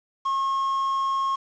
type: tone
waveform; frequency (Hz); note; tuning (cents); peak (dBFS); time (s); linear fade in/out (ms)
triangle; 1083; C#6; -41; -20; 0.25-1.36; 10
effects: resampled to 16000 Hz + 8-bit